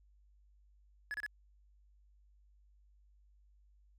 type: tone bursts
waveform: triangle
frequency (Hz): 1701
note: G#6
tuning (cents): +41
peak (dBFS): -35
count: 3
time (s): 1.11-1.263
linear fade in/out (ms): 0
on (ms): 31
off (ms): 30
effects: added 50 Hz sine -63 dBFS peak until 3.98 s